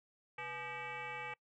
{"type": "tone with frequency modulation", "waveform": "sine", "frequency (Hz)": 1568, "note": "G6", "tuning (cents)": 0, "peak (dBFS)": -40, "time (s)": [0.38, 1.34], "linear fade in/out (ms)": 5, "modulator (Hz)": 359, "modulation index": 3, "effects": ["noise-tail reverb RT60 0.1 s tail -24 dB re dry", "tanh soft clip ceiling -36 dBFS"]}